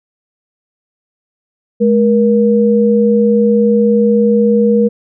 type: tone pair together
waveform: sine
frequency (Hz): 211.6 / 475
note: G#3 / A#4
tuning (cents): +33 / +33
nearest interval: octave + major second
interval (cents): 1400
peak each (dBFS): -10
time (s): 1.8-4.89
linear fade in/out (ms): 20
effects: none